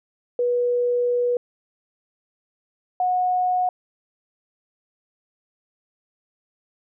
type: tone pair in turn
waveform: sine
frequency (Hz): 487 / 729.7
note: B4 / F#5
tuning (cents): -24 / -24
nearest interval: perfect fifth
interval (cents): 700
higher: second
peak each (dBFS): -18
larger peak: neither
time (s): 0.39-1.37 / 3-3.69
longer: first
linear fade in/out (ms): 2
effects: none